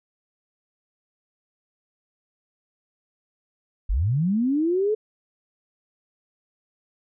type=linear sweep; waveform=sine; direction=up; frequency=36.71 to 440 Hz; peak=-19 dBFS; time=3.89-4.95 s; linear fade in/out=10 ms; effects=none